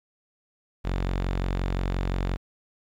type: tone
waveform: sawtooth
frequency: 45.73 Hz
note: F#1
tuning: 20 cents flat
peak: -21 dBFS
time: 0.84-2.37 s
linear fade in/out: 20 ms
effects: low-pass 4000 Hz 12 dB/octave + 10-bit